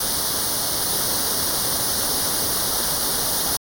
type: noise with comb filter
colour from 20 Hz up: white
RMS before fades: -22 dBFS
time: 0-3.57 s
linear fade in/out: 5 ms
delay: 0.2 ms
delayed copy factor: +0.85
effects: AAC 64 kbps